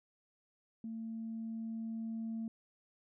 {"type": "tone with level ramp", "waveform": "sine", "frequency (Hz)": 225, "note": "A3", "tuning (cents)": 39, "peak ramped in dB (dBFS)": [-39, -35], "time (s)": [0.84, 2.48], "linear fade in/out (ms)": 2, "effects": ["tanh soft clip ceiling -34 dBFS"]}